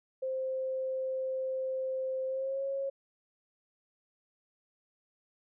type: tone with pitch glide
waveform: sine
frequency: 523.3 to 546.5 Hz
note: C5 to C#5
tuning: 0 to -25 cents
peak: -31 dBFS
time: 0.22-2.9 s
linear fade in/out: 10 ms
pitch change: +75 cents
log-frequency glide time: 2.27-2.63 s
effects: none